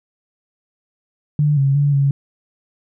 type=tone with pitch steps; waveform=sine; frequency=148.2 / 137.4 / 143.6 / 139.3 Hz; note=D3 / C#3 / D3 / C#3; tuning=+16 / -15 / -39 / +9 cents; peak=-12 dBFS; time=1.39-2.11 s; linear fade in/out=2 ms; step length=180 ms; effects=none